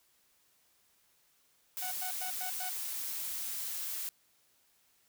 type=noise; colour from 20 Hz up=blue; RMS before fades=-38 dBFS; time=1.77-4.09 s; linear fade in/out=0 ms
type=tone bursts; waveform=sawtooth; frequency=740 Hz; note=F#5; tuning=in tune; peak=-36 dBFS; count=5; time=1.82-2.695 s; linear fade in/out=5 ms; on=95 ms; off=100 ms
effects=white hiss -70 dBFS RMS until 5.08 s